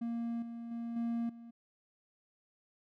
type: tone with level steps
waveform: triangle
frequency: 233.1 Hz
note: A#3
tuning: in tune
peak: -32 / -39 / -35 / -30 / -46 dBFS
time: 0.01-1.51 s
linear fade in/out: 10 ms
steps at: 0.42 / 0.71 / 0.96 / 1.29 s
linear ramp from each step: 5 ms
effects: none